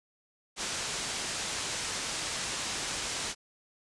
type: low-pass noise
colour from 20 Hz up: white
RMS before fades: -35 dBFS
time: 0.56-3.35 s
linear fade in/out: 50 ms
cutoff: 8100 Hz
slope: 24 dB/octave
effects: resampled to 24000 Hz